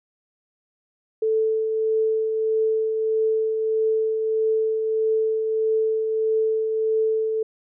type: tone with tremolo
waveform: sine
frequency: 440 Hz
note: A4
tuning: in tune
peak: -17 dBFS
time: 1.22-7.43 s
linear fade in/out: 5 ms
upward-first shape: triangle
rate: 1.6 Hz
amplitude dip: 40%
effects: none